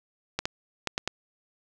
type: clicks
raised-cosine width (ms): 0.2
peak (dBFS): -10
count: 5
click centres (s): 0.39 / 0.455 / 0.873 / 0.979 / 1.076
effects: none